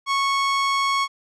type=tone; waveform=sawtooth; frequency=1103 Hz; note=C#6; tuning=9 cents flat; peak=-15 dBFS; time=0.06-1.08 s; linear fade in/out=50 ms; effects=low-pass 6000 Hz 12 dB/octave